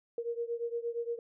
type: beating tone pair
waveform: sine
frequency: 466.2 / 474.8 Hz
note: A#4 / A#4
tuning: 0 / +32 cents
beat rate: 8.6 Hz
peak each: -35 / -37 dBFS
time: 0.18-1.19 s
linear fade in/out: 2 ms
effects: none